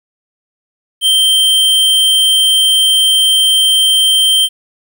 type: tone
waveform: square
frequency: 3136 Hz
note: G7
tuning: in tune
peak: -8 dBFS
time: 1.01-4.49 s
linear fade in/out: 50 ms
effects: 8-bit